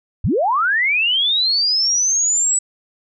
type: linear sweep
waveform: sine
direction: up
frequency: 50.6 to 7902 Hz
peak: -14 dBFS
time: 0.24-2.59 s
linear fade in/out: 5 ms
effects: none